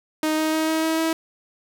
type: tone with pitch steps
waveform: sawtooth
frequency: 311.1 / 313.6 / 316.2 / 318.7 / 321.3 / 323.9 Hz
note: D#4 / D#4 / D#4 / D#4 / E4 / E4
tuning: 0 / +14 / +28 / +42 / -44 / -30 cents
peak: -16 dBFS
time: 0.23-1.13 s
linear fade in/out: 2 ms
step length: 150 ms
effects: none